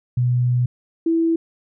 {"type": "tone pair in turn", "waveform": "sine", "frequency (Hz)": [123.47, 329.6], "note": ["B2", "E4"], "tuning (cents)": [0, 0], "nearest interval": "octave + perfect fourth", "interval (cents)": 1700, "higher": "second", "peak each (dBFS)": -15, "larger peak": "neither", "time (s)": [[0.17, 0.66], [1.06, 1.36]], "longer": "first", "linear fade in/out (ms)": 5, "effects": []}